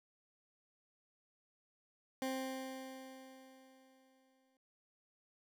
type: tone with exponential decay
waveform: 20% pulse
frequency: 262.9 Hz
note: C4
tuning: 8 cents sharp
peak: -31 dBFS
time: 2.22-4.57 s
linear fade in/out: 1 ms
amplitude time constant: 510 ms
effects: none